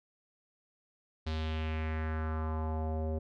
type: tone with low-pass filter sweep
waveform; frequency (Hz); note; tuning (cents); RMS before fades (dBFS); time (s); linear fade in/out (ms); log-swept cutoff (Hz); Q
square; 78.9; D#2; +25; -34; 1.26-3.19; 10; 4200 to 520; 2.6
effects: none